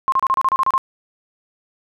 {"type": "tone bursts", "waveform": "sine", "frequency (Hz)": 1064, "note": "C6", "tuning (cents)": 29, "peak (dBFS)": -13, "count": 10, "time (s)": [0.08, 0.779], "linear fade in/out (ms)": 0, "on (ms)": 42, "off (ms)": 31, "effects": []}